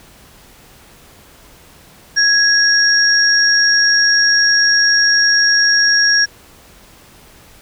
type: tone pair together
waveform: sine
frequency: 1661.2 / 5588 Hz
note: G#6 / F8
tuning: 0 / 0 cents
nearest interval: octave + major sixth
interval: 2100 cents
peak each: -12 dBFS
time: 2.16-6.26 s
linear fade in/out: 20 ms
effects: pink hiss -44 dBFS RMS until 7.61 s